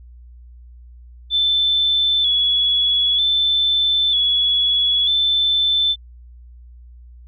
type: tone with vibrato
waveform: sine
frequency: 3454 Hz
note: A7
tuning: 33 cents flat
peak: -14 dBFS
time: 1.3-5.96 s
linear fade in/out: 50 ms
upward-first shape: square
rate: 0.53 Hz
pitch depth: 38 cents each way
effects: added 60 Hz sine -39 dBFS peak until 7.27 s